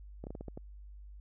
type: slowing click train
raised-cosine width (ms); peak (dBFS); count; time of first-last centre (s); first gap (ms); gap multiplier
2; -29; 7; 0.24-0.575; 29; 1.26
effects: added 50 Hz sine -47 dBFS peak until 1.2 s